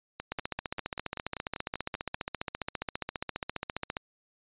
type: two click trains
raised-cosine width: 0.3 ms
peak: -16 / -20 dBFS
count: 55 / 11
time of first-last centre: 0.32-3.969 / 0.2-2.146 s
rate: 14.8 / 5.14 Hz
effects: resampled to 8000 Hz